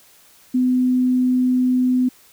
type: tone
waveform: sine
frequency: 252.8 Hz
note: B3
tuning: 41 cents sharp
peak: -14 dBFS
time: 0.54-2.09 s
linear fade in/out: 10 ms
effects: white hiss -51 dBFS RMS until 2.32 s